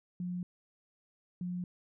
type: tone pair in turn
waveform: sine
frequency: 178.6 / 178.6 Hz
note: F3 / F3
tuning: +39 / +39 cents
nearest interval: unison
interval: 0 cents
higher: neither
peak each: -34 / -34 dBFS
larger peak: neither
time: 0.2-0.43 / 1.41-1.64 s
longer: neither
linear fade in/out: 2 ms
effects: none